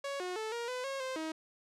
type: tone with pitch steps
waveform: sawtooth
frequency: 558 / 362.8 / 437.8 / 471 / 503 / 544 / 521 / 317.4 Hz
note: C#5 / F#4 / A4 / A#4 / B4 / C#5 / C5 / D#4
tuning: +11 / -34 / -9 / +18 / +32 / -33 / -7 / +35 cents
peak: -32 dBFS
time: 0.04-1.32 s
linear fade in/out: 5 ms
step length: 160 ms
effects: low-pass 8000 Hz 12 dB/octave